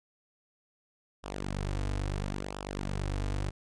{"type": "tone with flanger", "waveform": "sawtooth", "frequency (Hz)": 49, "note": "G1", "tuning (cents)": 0, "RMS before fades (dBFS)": -34, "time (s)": [1.23, 3.51], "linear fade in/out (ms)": 20, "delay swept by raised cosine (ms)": [0.46, 5.36], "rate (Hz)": 0.74, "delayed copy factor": -0.75, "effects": ["resampled to 22050 Hz"]}